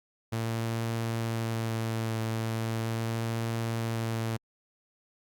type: tone with vibrato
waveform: sawtooth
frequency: 113.4 Hz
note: A#2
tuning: 47 cents flat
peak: -25 dBFS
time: 0.32-4.37 s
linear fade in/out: 10 ms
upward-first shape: sine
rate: 0.39 Hz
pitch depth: 19 cents each way
effects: Opus 48 kbps